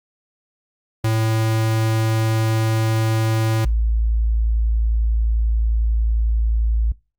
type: tone pair in turn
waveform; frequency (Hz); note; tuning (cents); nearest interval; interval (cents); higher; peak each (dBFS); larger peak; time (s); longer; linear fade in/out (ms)
square / sine; 111.2 / 55.6; A2 / A1; +19 / +19; octave; 1200; first; -17 / -15; second; 1.04-3.65 / 3.65-6.92; second; 5
effects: noise-tail reverb RT60 0.3 s tail -23 dB re dry + Opus 48 kbps